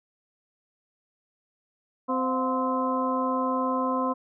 harmonic tone with a mistuned harmonic, 259.2 Hz, C4, 16 cents flat, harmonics 1 / 2 / 3 / 4 / 5, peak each -28 / -30 / -35 / -27 / -37 dBFS, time 2.08-4.14 s, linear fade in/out 20 ms, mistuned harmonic 3, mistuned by -140 cents, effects none

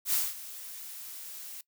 blue noise with ADSR envelope, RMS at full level -26 dBFS, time 0.05-1.61 s, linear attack 82 ms, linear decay 200 ms, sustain -17 dB, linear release 3 ms, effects noise-tail reverb RT60 0.1 s tail -21 dB re dry

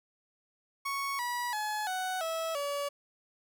30% pulse tone with pitch steps, 1108.7 / 970.8 / 850 / 744.3 / 651.7 / 570.6 Hz, C#6 / B5 / G#5 / F#5 / E5 / C#5, 0 / -30 / +40 / +10 / -20 / +50 cents, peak -29 dBFS, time 0.85-2.89 s, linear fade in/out 10 ms, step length 340 ms, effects none

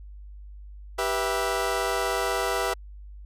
20% pulse chord, E minor, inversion first, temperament equal with one note detuned, 392 / 488.5 / 659.3 Hz, G4 / B4 / E5, 0 / -19 / 0 cents, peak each -24 dBFS, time 0.98-2.74 s, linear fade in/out 10 ms, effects added 50 Hz sine -40 dBFS peak until 3.25 s + resampled to 32000 Hz

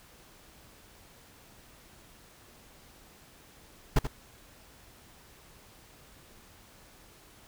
brown noise with echo, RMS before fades -20 dBFS, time 3.96-3.99 s, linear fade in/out 5 ms, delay 82 ms, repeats 1, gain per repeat -10 dB, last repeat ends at 4.072 s, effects pink hiss -56 dBFS RMS until 7.47 s

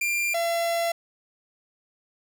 45% pulse tone pair in turn, 2385 / 677.4 Hz, D7 / E5, +26 / +47 cents, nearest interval octave + minor seventh, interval 2179 cents, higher first, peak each -23 dBFS, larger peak neither, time 0.01-0.34 / 0.34-0.92 s, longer second, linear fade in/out 5 ms, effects none

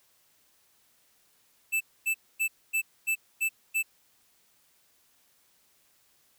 square tone bursts, 2641 Hz, E7, 3 cents sharp, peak -25 dBFS, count 7, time 1.72-3.829 s, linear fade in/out 20 ms, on 87 ms, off 250 ms, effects white hiss -66 dBFS RMS until 6.38 s

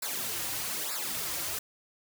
white noise with flanger, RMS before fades -34 dBFS, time 0.02-1.59 s, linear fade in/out 5 ms, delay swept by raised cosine 0.32 to 4.72 ms, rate 1.1 Hz, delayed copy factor -1, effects none

